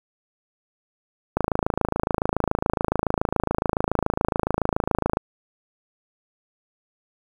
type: click train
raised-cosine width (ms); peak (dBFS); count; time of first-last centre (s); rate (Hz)
1; -6; 104; 1.37-5.171; 27.1
effects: 7-bit